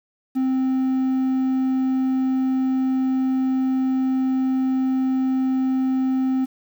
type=tone; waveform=triangle; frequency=261.6 Hz; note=C4; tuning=in tune; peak=-16 dBFS; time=0.35-6.46 s; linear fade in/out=20 ms; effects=8-bit